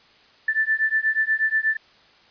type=beating tone pair; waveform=sine; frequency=1759 / 1767.3 Hz; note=A6 / A6; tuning=-1 / +7 cents; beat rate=8.3 Hz; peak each=-22 dBFS; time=0.48-1.77 s; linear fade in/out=5 ms; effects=white hiss -54 dBFS RMS until 2.3 s + resampled to 11025 Hz